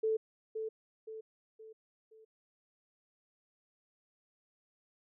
sine tone with echo, 440 Hz, A4, in tune, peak -28 dBFS, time 0.03-0.17 s, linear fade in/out 10 ms, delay 520 ms, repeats 4, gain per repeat -7 dB, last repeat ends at 2.25 s, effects none

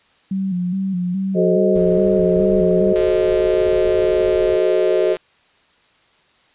sine tone with vibrato, 185.3 Hz, F#3, 3 cents sharp, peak -18 dBFS, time 0.31-2.93 s, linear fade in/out 5 ms, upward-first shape square, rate 2.4 Hz, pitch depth 64 cents each way
sine chord, F# diminished seventh, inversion none, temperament equal with one note detuned, 370 / 431.9 / 523.3 / 622.3 Hz, F#4 / A4 / C5 / Eb5, 0 / -32 / 0 / 0 cents, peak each -17 / -19 / -22 / -19 dBFS, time 1.34-5.17 s, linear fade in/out 50 ms
brown noise, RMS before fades -33 dBFS, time 1.75-4.57 s, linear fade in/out 5 ms
click train, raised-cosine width 0.3 ms, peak -17 dBFS, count 383, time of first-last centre 2.96-5.168 s, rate 173 Hz
effects white hiss -56 dBFS RMS until 6.54 s + resampled to 8000 Hz

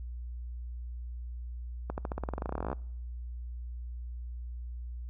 accelerating click train, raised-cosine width 1 ms, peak -20 dBFS, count 23, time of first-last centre 1.9-2.73 s, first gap 79 ms, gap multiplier 0.92, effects noise-tail reverb RT60 0.8 s tail -26 dB re dry + added 60 Hz sine -37 dBFS peak until 5.09 s

